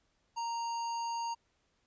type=tone with notch filter; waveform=square; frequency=930 Hz; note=A#5; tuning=4 cents flat; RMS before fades=-36 dBFS; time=0.36-1.35 s; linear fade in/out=20 ms; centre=2100 Hz; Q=0.65; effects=pink hiss -75 dBFS RMS until 1.86 s + resampled to 16000 Hz